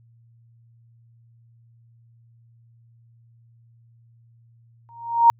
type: tone with exponential growth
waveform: sine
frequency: 932.3 Hz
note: A#5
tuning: in tune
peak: -7 dBFS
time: 4.89-5.3 s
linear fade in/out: 0 ms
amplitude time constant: 88 ms
effects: added 116 Hz sine -52 dBFS peak until 5.39 s